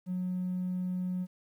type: tone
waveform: triangle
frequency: 182.2 Hz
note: F#3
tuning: 26 cents flat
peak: -27 dBFS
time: 0.06-1.27 s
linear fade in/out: 50 ms
effects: tanh soft clip ceiling -27 dBFS + 11-bit